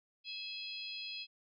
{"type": "harmonic tone with a mistuned harmonic", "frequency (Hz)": 829, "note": "G#5", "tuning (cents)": -3, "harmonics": [3, 4, 5, 6], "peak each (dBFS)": [-46, -46, -46, -49], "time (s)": [0.24, 1.27], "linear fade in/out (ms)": 50, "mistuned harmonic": 3, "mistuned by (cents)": 74, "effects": []}